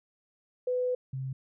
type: tone pair in turn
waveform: sine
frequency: 500 / 132.43 Hz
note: B4 / C3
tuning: +21 / +21 cents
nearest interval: octave + major seventh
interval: 2300 cents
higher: first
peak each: -26 / -32 dBFS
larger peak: first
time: 0.67-0.95 / 1.13-1.33 s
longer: first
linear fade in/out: 5 ms
effects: none